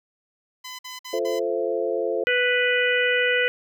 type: tone bursts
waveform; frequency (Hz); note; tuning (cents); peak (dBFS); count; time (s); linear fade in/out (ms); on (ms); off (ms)
10% pulse; 1012; B5; +42; -26; 4; 0.64-1.396; 10; 150; 52
type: chord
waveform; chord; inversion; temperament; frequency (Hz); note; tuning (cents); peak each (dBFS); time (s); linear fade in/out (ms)
sine; F major seventh; none; equal with one note detuned; 349.2 / 440 / 523.3 / 669.2; F4 / A4 / C5 / E5; 0 / 0 / 0 / +26; -29 / -26 / -26 / -31; 1.13-2.24; 5
type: harmonic tone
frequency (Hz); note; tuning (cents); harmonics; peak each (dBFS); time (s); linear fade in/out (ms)
493.9; B4; 0; 1 / 3 / 4 / 5 / 6; -23 / -24 / -24 / -27 / -29; 2.27-3.48; 0
effects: none